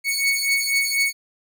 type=beating tone pair; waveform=sawtooth; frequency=2217 / 2221.1 Hz; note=C#7 / C#7; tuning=0 / +3 cents; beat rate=4.1 Hz; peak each=-19 / -18 dBFS; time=0.04-1.13 s; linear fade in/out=50 ms; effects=none